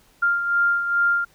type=beating tone pair; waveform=sine; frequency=1396.9 / 1399.3 Hz; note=F6 / F6; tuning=0 / +3 cents; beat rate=2.4 Hz; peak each=-18 / -26 dBFS; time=0.22-1.25 s; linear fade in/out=10 ms; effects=pink hiss -57 dBFS RMS until 1.34 s